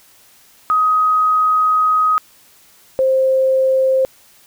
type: tone pair in turn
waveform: sine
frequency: 1258 / 526.5 Hz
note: D#6 / C5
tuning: +19 / +11 cents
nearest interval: octave + minor third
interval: 1508 cents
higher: first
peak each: -11 dBFS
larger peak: neither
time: 0.7-2.18 / 2.99-4.05 s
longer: first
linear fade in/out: 0 ms
effects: white hiss -49 dBFS RMS until 4.46 s